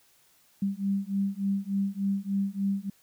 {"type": "beating tone pair", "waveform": "sine", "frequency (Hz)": [195.6, 199], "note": ["G3", "G3"], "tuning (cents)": [-4, 26], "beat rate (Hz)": 3.4, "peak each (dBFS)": -29, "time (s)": [0.62, 2.9], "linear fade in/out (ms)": 5, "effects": ["white hiss -63 dBFS RMS until 3.02 s"]}